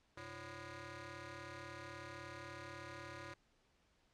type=ring-modulated tone; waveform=10% pulse; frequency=219.1 Hz; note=A3; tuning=7 cents flat; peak=-37 dBFS; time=0.17-3.34 s; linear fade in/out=5 ms; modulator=785 Hz; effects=pink hiss -75 dBFS RMS until 4.13 s + low-pass 6000 Hz 12 dB/octave